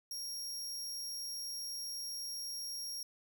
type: tone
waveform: sawtooth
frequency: 5588 Hz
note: F8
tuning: in tune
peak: -37 dBFS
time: 0.11-3.03 s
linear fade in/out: 2 ms
effects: none